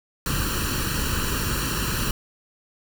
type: noise with comb filter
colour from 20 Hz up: pink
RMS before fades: -25 dBFS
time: 0.26-2.11 s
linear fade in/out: 2 ms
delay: 0.7 ms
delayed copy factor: +0.8
effects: none